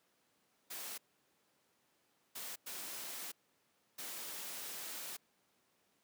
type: noise bursts at uneven times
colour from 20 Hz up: white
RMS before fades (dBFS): -45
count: 4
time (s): 0.7-0.98 / 2.35-2.56 / 2.66-3.32 / 3.98-5.17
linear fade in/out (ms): 10
effects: pink hiss -75 dBFS RMS until 6.03 s + high-pass 200 Hz 12 dB/octave